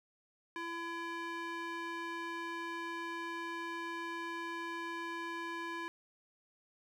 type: tone with band-pass filter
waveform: square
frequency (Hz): 336.5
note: E4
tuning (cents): +36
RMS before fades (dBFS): -41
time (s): 0.56-5.88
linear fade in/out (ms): 0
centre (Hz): 1500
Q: 1.2
effects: 12-bit